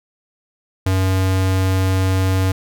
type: tone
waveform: square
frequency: 94.4 Hz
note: F#2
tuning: 35 cents sharp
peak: -15 dBFS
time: 0.86-2.52 s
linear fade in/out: 5 ms
effects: none